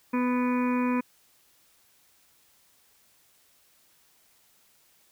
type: harmonic tone with a mistuned harmonic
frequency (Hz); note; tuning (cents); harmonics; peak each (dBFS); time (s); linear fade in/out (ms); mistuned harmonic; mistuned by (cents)
248.4; B3; +10; 1 / 2 / 4 / 5 / 6 / 7 / 8 / 9 / 10; -24 / -34 / -32 / -42 / -44 / -43 / -48 / -44 / -39; 0.13-1.01; 10; 10; -20
effects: white hiss -63 dBFS RMS until 5.11 s